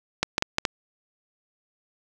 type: clicks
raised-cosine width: 0.2 ms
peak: -4 dBFS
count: 5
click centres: 0.23 / 0.381 / 0.424 / 0.584 / 0.652 s
effects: none